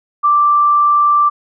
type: tone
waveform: sine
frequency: 1174.7 Hz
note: D6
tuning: in tune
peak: -8 dBFS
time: 0.23-1.3 s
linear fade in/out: 20 ms
effects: none